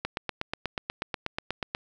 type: click train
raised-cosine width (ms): 0.3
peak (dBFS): -13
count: 15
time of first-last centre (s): 0.05-1.749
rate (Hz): 8.24
effects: none